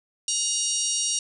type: harmonic tone with a mistuned harmonic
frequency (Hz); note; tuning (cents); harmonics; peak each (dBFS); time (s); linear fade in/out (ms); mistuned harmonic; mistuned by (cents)
951; A#5; +34; 3 / 4 / 5 / 6 / 7 / 8 / 9 / 10; -33 / -33 / -33 / -26 / -34 / -35 / -32 / -36; 0.28-1.19; 2; 5; -94
effects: none